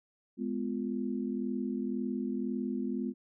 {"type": "chord", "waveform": "sine", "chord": "F diminished", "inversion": "first", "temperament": "just", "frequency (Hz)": [209.5, 251.4, 349.2], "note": ["Ab3", "Cb4", "F4"], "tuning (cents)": [15, 31, 0], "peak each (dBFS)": [-35, -34, -39], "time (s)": [0.37, 3.14], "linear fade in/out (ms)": 50, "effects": []}